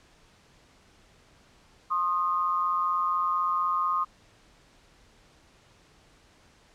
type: tone pair together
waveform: sine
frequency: 1061.2 / 1237 Hz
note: C6 / D#6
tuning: +24 / -10 cents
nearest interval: minor third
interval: 266 cents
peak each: -27 / -26 dBFS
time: 1.9-4.05 s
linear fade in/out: 20 ms
effects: pink hiss -59 dBFS RMS until 6.74 s + low-pass 7000 Hz 12 dB/octave